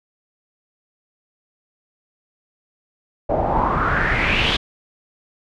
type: noise with low-pass filter sweep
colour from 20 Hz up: pink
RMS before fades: -19 dBFS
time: 3.29-4.57 s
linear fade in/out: 10 ms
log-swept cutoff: 620 to 3500 Hz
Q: 5
effects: none